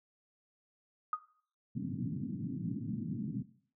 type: tone with exponential decay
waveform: sine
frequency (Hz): 1244.5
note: D#6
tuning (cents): 0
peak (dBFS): -26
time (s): 1.13-1.2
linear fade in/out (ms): 2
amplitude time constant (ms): 15
type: band-pass noise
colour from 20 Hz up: white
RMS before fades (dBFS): -38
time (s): 1.75-3.43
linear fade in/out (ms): 10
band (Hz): 110 to 270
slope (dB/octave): 48
effects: noise-tail reverb RT60 0.5 s tail -17 dB re dry